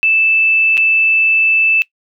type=tone with dropouts; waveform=sine; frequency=2637 Hz; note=E7; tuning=in tune; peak=-9 dBFS; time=0.03-1.82 s; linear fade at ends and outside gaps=0 ms; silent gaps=0.771-0.777 s; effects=noise-tail reverb RT60 0.1 s tail -20 dB re dry